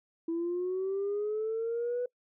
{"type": "linear sweep", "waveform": "sine", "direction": "up", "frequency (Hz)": [328.2, 495.9], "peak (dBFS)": -28, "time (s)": [0.28, 2.06], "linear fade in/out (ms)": 5, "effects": ["noise-tail reverb RT60 0.1 s tail -24 dB re dry", "tanh soft clip ceiling -26 dBFS"]}